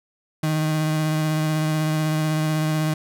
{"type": "tone with vibrato", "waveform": "35% pulse", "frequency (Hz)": 155.56, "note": "D#3", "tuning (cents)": 0, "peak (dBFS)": -18, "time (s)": [0.43, 2.94], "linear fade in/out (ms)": 5, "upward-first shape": "triangle", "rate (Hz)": 16, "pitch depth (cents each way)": 21, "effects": []}